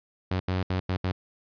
sawtooth tone bursts at uneven times, 92.5 Hz, F#2, in tune, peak -21 dBFS, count 5, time 0.31-0.4 / 0.48-0.63 / 0.7-0.8 / 0.89-0.97 / 1.04-1.12 s, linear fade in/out 5 ms, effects resampled to 11025 Hz

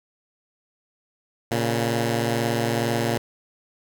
10% pulse tone pair together, 116.8 / 138.9 Hz, A#2 / C#3, +4 / +4 cents, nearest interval minor third, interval 300 cents, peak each -14 / -20 dBFS, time 1.51-3.18 s, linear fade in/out 5 ms, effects none

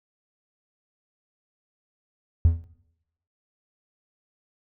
triangle tone with exponential decay, 83.2 Hz, E2, 17 cents sharp, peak -7 dBFS, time 2.45-2.64 s, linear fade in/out 0 ms, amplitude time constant 40 ms, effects noise-tail reverb RT60 0.8 s tail -21 dB re dry + tanh soft clip ceiling -9 dBFS

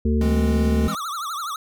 harmonic tone, 75 Hz, D2, 37 cents sharp, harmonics 1 / 3 / 5 / 6, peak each -19 / -21 / -29 / -29 dBFS, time 0.05-0.88 s, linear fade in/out 5 ms
square chord, E augmented, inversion none, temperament equal, 164.81 / 207.7 / 261.6 Hz, E3 / G#3 / B#3, 0 / 0 / 0 cents, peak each -31 / -28 / -34 dBFS, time 0.21-0.95 s, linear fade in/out 2 ms
square tone with vibrato, 1244.5 Hz, D#6, in tune, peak -27 dBFS, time 0.88-1.56 s, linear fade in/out 2 ms, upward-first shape triangle, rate 12 Hz, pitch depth 210 cents each way
effects none

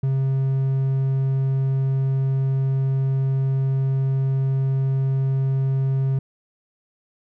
triangle tone, 134.3 Hz, C3, 46 cents sharp, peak -16 dBFS, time 0.03-6.19 s, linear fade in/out 5 ms, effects none

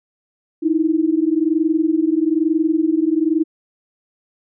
sine tone pair together, 308.5 / 329.6 Hz, D#4 / E4, -15 / 0 cents, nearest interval minor second, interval 115 cents, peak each -17 dBFS, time 0.62-3.44 s, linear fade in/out 20 ms, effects none

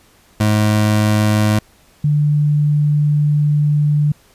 25% pulse / sine tone pair in turn, 106.4 / 148.08 Hz, G#2 / D3, +42 / +15 cents, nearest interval tritone, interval 573 cents, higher second, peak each -8 / -11 dBFS, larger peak first, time 0.4-1.59 / 2.04-4.12 s, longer second, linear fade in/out 5 ms, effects pink hiss -51 dBFS RMS until 4.34 s + resampled to 32000 Hz

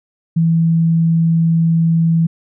sine tone, 164.81 Hz, E3, in tune, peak -10 dBFS, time 0.36-2.27 s, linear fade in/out 10 ms, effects none

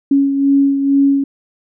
sine beating tone pair, 277.2 / 279.4 Hz, C#4 / C#4, 0 / +14 cents, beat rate 2.2 Hz, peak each -10 / -19 dBFS, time 0.11-1.24 s, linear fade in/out 5 ms, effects none

